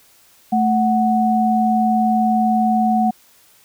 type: tone pair together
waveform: sine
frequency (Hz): 220 / 740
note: A3 / F#5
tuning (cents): 0 / 0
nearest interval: octave + major sixth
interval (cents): 2100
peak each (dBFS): -16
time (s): 0.52-3.11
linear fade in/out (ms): 10
effects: white hiss -52 dBFS RMS until 3.64 s